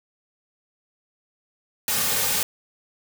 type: noise with comb filter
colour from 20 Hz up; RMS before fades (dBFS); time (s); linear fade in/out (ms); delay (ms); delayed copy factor
white; -23; 1.88-2.43; 2; 3; -0.6
effects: none